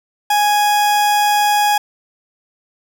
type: tone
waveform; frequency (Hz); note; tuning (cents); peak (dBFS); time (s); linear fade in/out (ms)
40% pulse; 830.6; G#5; 0; -11; 0.3-1.78; 5
effects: none